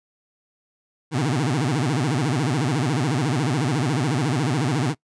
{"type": "tone with vibrato", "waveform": "25% pulse", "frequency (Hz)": 138.59, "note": "C#3", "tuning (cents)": 0, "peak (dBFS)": -16, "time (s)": [1.11, 4.95], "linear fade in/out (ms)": 50, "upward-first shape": "sine", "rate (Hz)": 14, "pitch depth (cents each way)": 270, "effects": ["noise-tail reverb RT60 0.1 s tail -22 dB re dry", "resampled to 22050 Hz"]}